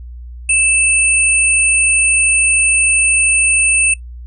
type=tone pair together; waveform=sine; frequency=2637 / 8970 Hz; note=E7 / C#9; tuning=0 / +19 cents; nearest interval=octave + major sixth; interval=2119 cents; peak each=-12 dBFS; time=0.49-3.94 s; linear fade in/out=5 ms; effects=noise-tail reverb RT60 0.1 s tail -19 dB re dry + added 60 Hz sine -28 dBFS peak until 4.26 s